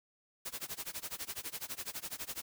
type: noise with tremolo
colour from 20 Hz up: white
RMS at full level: -39 dBFS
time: 0.45-2.42 s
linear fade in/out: 10 ms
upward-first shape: sine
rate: 12 Hz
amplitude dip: 95%
effects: none